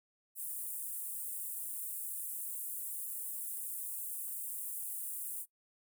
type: high-pass noise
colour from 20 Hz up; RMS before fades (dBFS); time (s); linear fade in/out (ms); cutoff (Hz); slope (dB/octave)
pink; -41; 0.35-5.46; 50; 8700; 48
effects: noise-tail reverb RT60 0.1 s tail -20 dB re dry